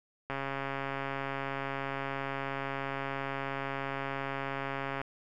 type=click train; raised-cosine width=0.5 ms; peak=-20 dBFS; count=647; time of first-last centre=0.3-5.015 s; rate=137 Hz; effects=none